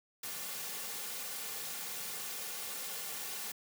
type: noise with comb filter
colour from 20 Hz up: white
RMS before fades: -41 dBFS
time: 0.23-3.52 s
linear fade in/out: 5 ms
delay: 3.1 ms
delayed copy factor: -0.65
effects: high-pass 200 Hz 12 dB/octave